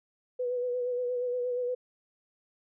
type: tone with vibrato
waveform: sine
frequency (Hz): 493.9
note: B4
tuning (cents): 0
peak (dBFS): -28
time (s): 0.39-1.75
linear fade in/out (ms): 10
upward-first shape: sine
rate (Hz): 8.5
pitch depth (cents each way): 31
effects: none